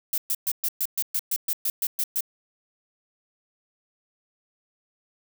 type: noise bursts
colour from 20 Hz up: violet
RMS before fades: -25 dBFS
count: 13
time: 0.13-2.207 s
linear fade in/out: 2 ms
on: 49 ms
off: 120 ms
effects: none